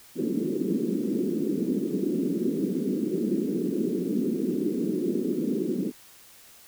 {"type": "band-pass noise", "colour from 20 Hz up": "white", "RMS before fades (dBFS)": -27, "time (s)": [0.15, 5.92], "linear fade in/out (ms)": 50, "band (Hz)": [180, 390], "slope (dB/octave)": 48, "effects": ["white hiss -52 dBFS RMS until 6.67 s"]}